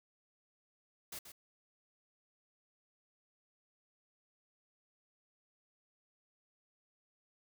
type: noise with echo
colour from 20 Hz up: white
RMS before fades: -45 dBFS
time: 1.12-1.19 s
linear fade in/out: 5 ms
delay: 130 ms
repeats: 1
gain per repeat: -8 dB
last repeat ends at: 1.32 s
effects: none